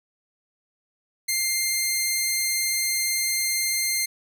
10% pulse tone, 2103 Hz, C7, 8 cents sharp, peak -13 dBFS, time 1.28-4.06 s, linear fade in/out 10 ms, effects none

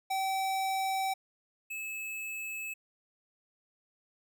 square tone pair in turn, 769 / 2599 Hz, G5 / E7, -33 / -25 cents, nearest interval octave + major sixth, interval 2108 cents, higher second, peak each -30 / -37 dBFS, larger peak first, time 0.1-1.14 / 1.7-2.74 s, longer neither, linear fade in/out 10 ms, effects none

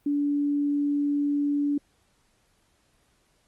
sine tone, 288.3 Hz, D4, 32 cents flat, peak -22 dBFS, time 0.06-1.78 s, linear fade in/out 5 ms, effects pink hiss -67 dBFS RMS until 3.47 s + Opus 32 kbps

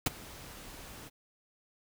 pink noise with ADSR envelope, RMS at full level -25 dBFS, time 0.06-1.1 s, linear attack 4 ms, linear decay 22 ms, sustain -23 dB, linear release 28 ms, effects none

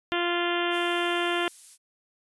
harmonic tone, 347.6 Hz, F4, 8 cents flat, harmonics 1 / 2 / 3 / 4 / 5 / 6 / 7 / 8 / 9 / 10, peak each -28 / -32 / -34 / -33 / -34 / -37 / -39 / -35 / -35 / -40 dBFS, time 0.12-1.48 s, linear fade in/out 0 ms
violet noise, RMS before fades -43 dBFS, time 0.7-1.78 s, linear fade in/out 50 ms
effects resampled to 24000 Hz

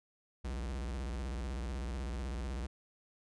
square tone with vibrato, 62.1 Hz, B1, 10 cents sharp, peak -37 dBFS, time 0.44-2.67 s, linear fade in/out 10 ms, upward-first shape square, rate 16 Hz, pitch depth 180 cents each way, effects resampled to 22050 Hz

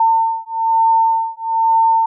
sine beating tone pair, 902 / 903.1 Hz, A5 / A5, +43 / +45 cents, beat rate 1.1 Hz, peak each -15 dBFS, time 0-2.06 s, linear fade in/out 5 ms, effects none

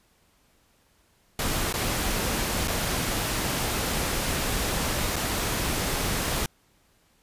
pink noise with dropouts, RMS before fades -27 dBFS, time 1.39-6.46 s, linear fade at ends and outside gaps 2 ms, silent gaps 1.727-1.739 / 2.675-2.68 / 5.159-5.163 s, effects pink hiss -64 dBFS RMS until 7.22 s + resampled to 32000 Hz

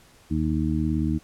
harmonic tone, 77.78 Hz, D#2, in tune, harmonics 1 / 2 / 3 / 4, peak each -27 / -27 / -27 / -27 dBFS, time 0.3-1.19 s, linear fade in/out 20 ms, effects pink hiss -55 dBFS RMS until 1.23 s + low-pass 12000 Hz 12 dB/octave

